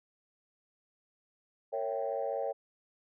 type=chord; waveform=sine; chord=A# diminished seventh; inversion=none; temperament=equal with one note detuned; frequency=459.2 / 554.4 / 659.3 / 784 Hz; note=A#4 / C#5 / E5 / G5; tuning=-26 / 0 / 0 / 0 cents; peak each=-37 / -34 / -38 / -38 dBFS; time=1.72-2.53 s; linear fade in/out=20 ms; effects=tanh soft clip ceiling -22 dBFS